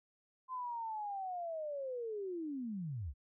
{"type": "linear sweep", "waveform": "sine", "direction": "down", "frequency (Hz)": [1039, 57.3], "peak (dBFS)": -38, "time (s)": [0.48, 3.14], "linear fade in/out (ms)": 50, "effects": []}